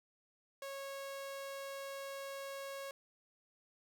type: tone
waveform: sawtooth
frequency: 550 Hz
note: C#5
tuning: 14 cents flat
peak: -39 dBFS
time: 0.62-2.91 s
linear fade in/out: 2 ms
effects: none